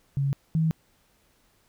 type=tone pair in turn; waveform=sine; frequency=138.59 / 160.34 Hz; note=C#3 / E3; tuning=0 / -48 cents; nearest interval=minor third; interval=252 cents; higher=second; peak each=-22 / -20 dBFS; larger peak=second; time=0.17-0.33 / 0.55-0.71 s; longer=neither; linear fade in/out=0 ms; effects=pink hiss -65 dBFS RMS until 1.68 s